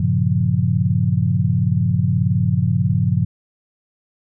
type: chord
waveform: sine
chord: G half-diminished seventh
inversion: none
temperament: equal with one note detuned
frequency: 98 / 116.54 / 138.59 / 175.12 Hz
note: G2 / Bb2 / Db3 / F3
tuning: 0 / 0 / 0 / +5 cents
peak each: -20 dBFS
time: 0-3.25 s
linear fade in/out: 5 ms
effects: none